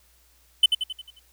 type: tone with echo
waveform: triangle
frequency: 3033 Hz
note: F#7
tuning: 42 cents sharp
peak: -10 dBFS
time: 0.63-0.66 s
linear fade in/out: 5 ms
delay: 89 ms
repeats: 6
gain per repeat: -6 dB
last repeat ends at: 1.194 s
effects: added 60 Hz sine -61 dBFS peak until 1.32 s + white hiss -61 dBFS RMS until 1.32 s